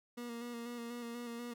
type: tone with vibrato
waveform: 30% pulse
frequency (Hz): 237.2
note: A#3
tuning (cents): +30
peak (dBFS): -39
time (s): 0.17-1.54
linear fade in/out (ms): 10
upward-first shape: square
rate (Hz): 4.1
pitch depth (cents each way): 25
effects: none